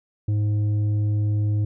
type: tone with tanh clipping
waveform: sine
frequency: 104.7 Hz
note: G#2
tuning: 15 cents sharp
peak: -20 dBFS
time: 0.28-1.65 s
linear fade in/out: 5 ms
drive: 6 dB
effects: none